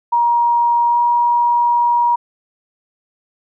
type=tone with pitch glide; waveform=sine; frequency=947 to 954.1 Hz; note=A#5 to A#5; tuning=+27 to +40 cents; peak=-11 dBFS; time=0.12-2.16 s; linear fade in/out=10 ms; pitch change=+13 cents; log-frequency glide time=0.87-0.98 s; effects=none